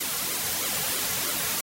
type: noise with flanger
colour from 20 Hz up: white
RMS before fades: -28 dBFS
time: 0-1.61 s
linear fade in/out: 10 ms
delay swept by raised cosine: 1.1 to 3.3 ms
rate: 3.1 Hz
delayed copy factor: -0.85
effects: AAC 48 kbps